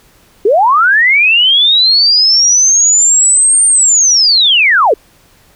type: linear two-way sweep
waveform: sine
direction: up then down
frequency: 371.9 to 8870 to 371.9 Hz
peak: -5 dBFS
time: 0.45-4.94 s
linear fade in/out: 5 ms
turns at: 3.66 s
effects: pink hiss -47 dBFS RMS until 5.55 s